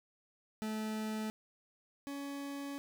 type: tone pair in turn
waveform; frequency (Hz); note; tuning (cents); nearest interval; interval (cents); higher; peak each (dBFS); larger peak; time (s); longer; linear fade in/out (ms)
40% pulse; 217 / 280.7; A3 / C#4; -24 / +22; major third; 446; second; -35 / -39; first; 0.62-1.3 / 2.07-2.78; second; 0
effects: none